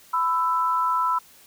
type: tone pair together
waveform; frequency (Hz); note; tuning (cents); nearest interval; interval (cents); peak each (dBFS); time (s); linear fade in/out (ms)
sine; 1000 / 1322.8; B5 / E6; +21 / +6; perfect fourth; 485; -22 / -23; 0.13-1.19; 10
effects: white hiss -52 dBFS RMS until 1.46 s